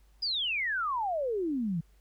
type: exponential sweep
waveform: sine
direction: down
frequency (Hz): 5040 to 155.3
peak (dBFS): -28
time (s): 0.22-1.81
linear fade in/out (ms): 10
effects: added 50 Hz sine -58 dBFS peak until 2 s + pink hiss -70 dBFS RMS until 2 s